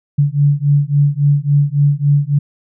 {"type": "beating tone pair", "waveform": "sine", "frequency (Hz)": [142.1, 145.7], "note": ["C#3", "D3"], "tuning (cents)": [43, -13], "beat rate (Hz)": 3.6, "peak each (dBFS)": -13, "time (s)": [0.18, 2.39], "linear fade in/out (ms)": 10, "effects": []}